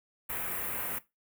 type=band-stop noise; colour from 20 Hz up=white; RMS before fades=-35 dBFS; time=0.29-0.99 s; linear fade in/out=10 ms; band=2400 to 11000 Hz; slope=24 dB/octave; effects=noise-tail reverb RT60 0.2 s tail -17 dB re dry